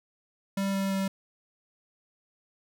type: tone with pitch steps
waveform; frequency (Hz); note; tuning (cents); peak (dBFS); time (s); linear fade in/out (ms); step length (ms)
square; 196 / 194.76 / 193.53; G3 / G3 / G3; 0 / -11 / -22; -27; 0.57-1.08; 5; 170
effects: none